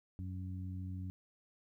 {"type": "harmonic tone", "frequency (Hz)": 92.5, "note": "F#2", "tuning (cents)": 0, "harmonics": [1, 2, 3], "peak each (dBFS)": [-40, -47, -51], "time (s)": [0.19, 1.1], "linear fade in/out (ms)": 0, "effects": ["13-bit"]}